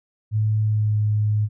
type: tone with pitch glide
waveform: sine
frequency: 107.7 to 105.91 Hz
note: A2 to G#2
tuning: -37 to +34 cents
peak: -17 dBFS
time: 0.31-1.49 s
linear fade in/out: 50 ms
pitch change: -29 cents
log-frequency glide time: 0.62-0.97 s
effects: none